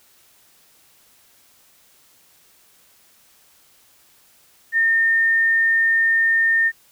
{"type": "tone", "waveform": "sine", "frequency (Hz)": 1820, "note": "A#6", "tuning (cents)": -42, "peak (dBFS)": -14, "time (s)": [4.72, 6.72], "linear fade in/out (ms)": 50, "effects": ["white hiss -55 dBFS RMS until 6.91 s"]}